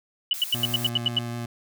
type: tone bursts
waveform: sine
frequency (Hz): 2960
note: F#7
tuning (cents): 0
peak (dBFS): -18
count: 9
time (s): 0.31-1.188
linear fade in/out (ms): 2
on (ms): 22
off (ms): 85
type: noise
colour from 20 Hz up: blue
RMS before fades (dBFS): -35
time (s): 0.34-0.89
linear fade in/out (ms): 0
type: tone with vibrato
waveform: 25% pulse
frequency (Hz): 118.7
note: A#2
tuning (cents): +32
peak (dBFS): -26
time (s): 0.54-1.46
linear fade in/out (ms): 5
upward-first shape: sine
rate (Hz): 7.6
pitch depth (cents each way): 10
effects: none